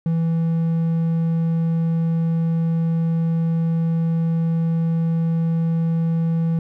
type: tone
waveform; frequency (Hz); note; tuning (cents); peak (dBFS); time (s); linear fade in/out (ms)
triangle; 164.81; E3; 0; -15; 0.06-6.59; 2
effects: none